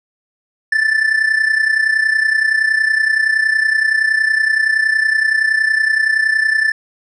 triangle tone with amplitude modulation, 1760 Hz, A6, in tune, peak -7 dBFS, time 0.72-6.72 s, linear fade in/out 5 ms, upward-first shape sine, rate 30.7 Hz, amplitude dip 70%, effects resampled to 24000 Hz

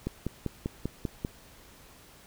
click train, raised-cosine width 3 ms, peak -17 dBFS, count 7, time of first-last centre 0.07-1.249 s, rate 5.09 Hz, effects pink hiss -54 dBFS RMS until 2.26 s

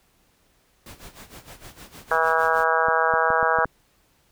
pink noise with tremolo, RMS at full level -41 dBFS, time 0.86-2.64 s, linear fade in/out 2 ms, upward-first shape sine, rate 6.5 Hz, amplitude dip 80%
harmonic tone, 162.1 Hz, E3, 29 cents flat, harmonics 3 / 4 / 5 / 6 / 7 / 8 / 9 / 10, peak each -26 / -26 / -26 / -26 / -26 / -26 / -26 / -26 dBFS, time 2.11-3.65 s, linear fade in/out 2 ms
clicks, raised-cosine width 3 ms, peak -22 dBFS, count 6, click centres 2.885 / 3.138 / 3.304 / 3.429 / 3.587 / 3.656 s
effects pink hiss -63 dBFS RMS until 4.31 s

